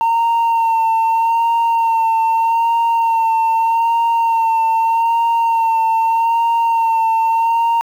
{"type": "tone with vibrato", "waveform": "sine", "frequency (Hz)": 913, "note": "A#5", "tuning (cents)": -36, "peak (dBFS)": -9, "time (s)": [0.01, 7.81], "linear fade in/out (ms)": 0, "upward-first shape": "sine", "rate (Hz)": 0.81, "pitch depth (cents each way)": 24, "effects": ["tanh soft clip ceiling -11 dBFS", "7-bit"]}